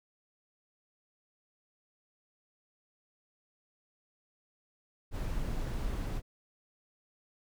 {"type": "noise", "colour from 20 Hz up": "brown", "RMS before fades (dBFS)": -34, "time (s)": [5.11, 6.22], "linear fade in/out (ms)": 50, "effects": []}